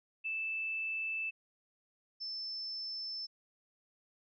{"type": "tone pair in turn", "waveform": "sine", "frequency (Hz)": [2637, 5285], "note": ["E7", "E8"], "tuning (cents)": [0, 4], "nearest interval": "octave", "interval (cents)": 1204, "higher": "second", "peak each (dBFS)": [-34, -38], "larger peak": "first", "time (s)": [[0.24, 1.31], [2.2, 3.27]], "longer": "neither", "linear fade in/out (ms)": 20, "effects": []}